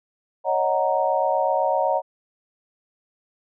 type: chord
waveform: sine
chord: D# minor seventh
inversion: third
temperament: equal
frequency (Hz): 554.4 / 622.3 / 740 / 932.3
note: C#5 / D#5 / F#5 / A#5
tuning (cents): 0 / 0 / 0 / 0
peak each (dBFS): -24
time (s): 0.44-2.02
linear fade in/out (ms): 50
effects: none